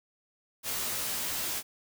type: noise with comb filter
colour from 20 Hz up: white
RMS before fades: -33 dBFS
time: 0.63-1.63 s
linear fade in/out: 50 ms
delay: 15 ms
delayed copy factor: -0.8
effects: none